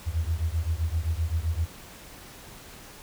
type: beating tone pair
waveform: sine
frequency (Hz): 78.2 / 85.9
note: D#2 / F2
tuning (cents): +9 / -28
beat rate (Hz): 7.7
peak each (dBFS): -27 / -28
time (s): 0.06-1.66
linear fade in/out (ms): 20
effects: pink hiss -46 dBFS RMS until 3.02 s